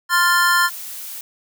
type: chord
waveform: square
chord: F major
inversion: second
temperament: equal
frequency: 1046.5 / 1396.9 / 1760 Hz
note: C6 / F6 / A6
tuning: 0 / 0 / 0 cents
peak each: -19 / -18 / -19 dBFS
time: 0.09-0.7 s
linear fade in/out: 50 ms
type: noise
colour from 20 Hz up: blue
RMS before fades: -32 dBFS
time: 0.68-1.21 s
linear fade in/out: 2 ms
effects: none